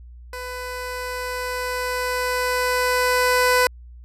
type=tone with level ramp; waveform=15% pulse; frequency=500 Hz; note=B4; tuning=21 cents sharp; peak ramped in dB=-24 to -8 dBFS; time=0.33-3.67 s; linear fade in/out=2 ms; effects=added 60 Hz sine -39 dBFS peak until 4.04 s + resampled to 32000 Hz